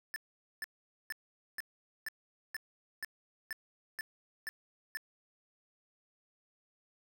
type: tone bursts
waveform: square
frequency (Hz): 1757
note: A6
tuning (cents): -3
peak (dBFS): -37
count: 11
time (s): 0.14-4.971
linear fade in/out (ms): 0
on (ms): 21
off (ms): 460
effects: none